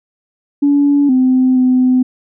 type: tone with pitch steps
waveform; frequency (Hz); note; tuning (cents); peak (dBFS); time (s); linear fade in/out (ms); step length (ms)
sine; 285.5 / 257.2 / 254.4; D4 / C4 / C4; -49 / -30 / -48; -7; 0.62-2.03; 10; 470
effects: tanh soft clip ceiling -3 dBFS